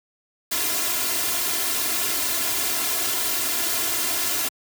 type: noise with comb filter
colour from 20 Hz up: white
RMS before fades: -24 dBFS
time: 0.51-4.49 s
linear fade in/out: 10 ms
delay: 2.9 ms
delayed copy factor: +0.95
effects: high-pass 100 Hz 12 dB/octave